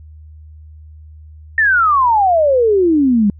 sine exponential sweep, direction down, 1842 to 196 Hz, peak -9 dBFS, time 1.58-3.3 s, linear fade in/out 2 ms, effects added 77 Hz sine -35 dBFS peak until 3.39 s

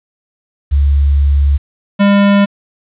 sine / square tone pair in turn, 70.7 / 201 Hz, C#2 / G3, +35 / +44 cents, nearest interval octave + tritone, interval 1809 cents, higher second, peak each -7 dBFS, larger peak neither, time 0.71-1.58 / 1.99-2.46 s, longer first, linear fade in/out 20 ms, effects resampled to 8000 Hz + 7-bit

